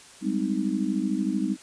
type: chord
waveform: sine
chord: Ab major seventh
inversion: third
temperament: just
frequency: 194.67 / 207.7 / 259.6 / 311.5 Hz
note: G3 / Ab3 / C4 / Eb4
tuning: -12 / 0 / -13 / +2 cents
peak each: -29 dBFS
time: 0.21-1.57 s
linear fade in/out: 50 ms
effects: white hiss -49 dBFS RMS until 1.62 s + resampled to 22050 Hz